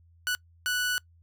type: tone bursts at uneven times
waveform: sawtooth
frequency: 1480 Hz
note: F#6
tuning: in tune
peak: -22 dBFS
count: 2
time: 0.27-0.35 / 0.66-0.98 s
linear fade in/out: 0 ms
effects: noise-tail reverb RT60 0.1 s tail -24 dB re dry + added 84 Hz sine -56 dBFS peak until 1.22 s